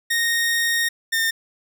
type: tone pair in turn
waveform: sawtooth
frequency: 1857 / 1817.7 Hz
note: A#6 / A#6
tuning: -7 / -44 cents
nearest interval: unison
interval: 37 cents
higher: first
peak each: -15 dBFS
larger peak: neither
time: 0.1-0.89 / 1.12-1.31 s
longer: first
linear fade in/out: 10 ms
effects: none